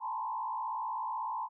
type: tone with frequency modulation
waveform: sine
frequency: 951 Hz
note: A#5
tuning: 34 cents sharp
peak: -33 dBFS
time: 0-1.49 s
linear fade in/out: 50 ms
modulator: 58.1 Hz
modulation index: 1.6
effects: none